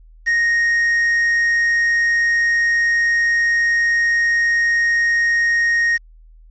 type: tone with quantisation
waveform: triangle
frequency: 1864.7 Hz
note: A#6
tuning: in tune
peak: -12 dBFS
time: 0.26-5.98 s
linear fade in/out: 20 ms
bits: 6
effects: added 40 Hz sine -42 dBFS peak until 6.5 s + resampled to 16000 Hz